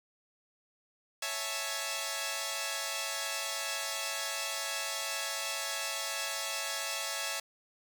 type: chord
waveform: 5% pulse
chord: A major seventh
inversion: first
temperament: equal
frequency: 554.4 / 659.3 / 830.6 / 880 Hz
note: C#5 / E5 / G#5 / A5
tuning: 0 / 0 / 0 / 0 cents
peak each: -28 / -26 / -31 / -28 dBFS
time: 1.22-7.4 s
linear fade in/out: 5 ms
effects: 9-bit